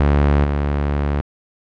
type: tone with level steps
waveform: sawtooth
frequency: 72 Hz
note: D2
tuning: 34 cents flat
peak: -8 / -13 dBFS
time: 0-1.21 s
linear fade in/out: 0 ms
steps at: 0.44 s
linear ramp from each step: 2 ms
effects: low-pass 2000 Hz 12 dB/octave